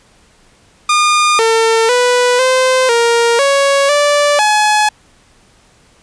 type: tone with pitch steps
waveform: sawtooth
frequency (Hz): 1214 / 451.4 / 493.2 / 516 / 467.8 / 556 / 583 / 847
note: D#6 / A4 / B4 / C5 / A#4 / C#5 / D5 / G#5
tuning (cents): -43 / +44 / -2 / -24 / +6 / +5 / -13 / +34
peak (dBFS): -5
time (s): 0.89-4.89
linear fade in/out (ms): 5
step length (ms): 500
effects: pink hiss -49 dBFS RMS until 6.02 s + resampled to 22050 Hz